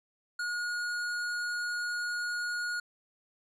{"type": "tone with hard clipping", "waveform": "sine", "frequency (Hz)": 1441, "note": "F#6", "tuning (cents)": -46, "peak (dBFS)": -33, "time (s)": [0.39, 2.8], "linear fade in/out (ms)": 5, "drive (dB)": 15, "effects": ["low-pass 10000 Hz 12 dB/octave"]}